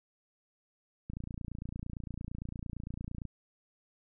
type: click train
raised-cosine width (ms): 5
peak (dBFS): -27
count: 63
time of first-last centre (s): 1.1-3.253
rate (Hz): 28.8
effects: none